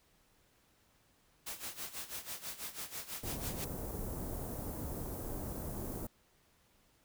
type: noise with tremolo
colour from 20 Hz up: white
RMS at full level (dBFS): -41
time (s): 1.46-3.65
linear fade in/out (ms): 10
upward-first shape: sine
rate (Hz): 6.1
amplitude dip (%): 80
type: band-stop noise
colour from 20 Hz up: pink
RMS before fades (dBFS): -41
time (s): 3.23-6.07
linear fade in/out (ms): 5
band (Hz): 670 to 13000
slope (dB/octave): 12
effects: pink hiss -70 dBFS RMS until 7.04 s